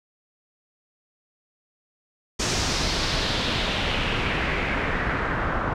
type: noise with low-pass filter sweep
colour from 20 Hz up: pink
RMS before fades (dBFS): -25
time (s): 2.39-5.74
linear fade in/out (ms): 10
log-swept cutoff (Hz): 6300 to 1300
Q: 2.2
effects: none